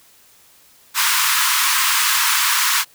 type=high-pass noise; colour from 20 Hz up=pink; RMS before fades=-17 dBFS; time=0.94-2.85 s; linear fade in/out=50 ms; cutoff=940 Hz; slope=96 dB/octave; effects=white hiss -51 dBFS RMS until 2.94 s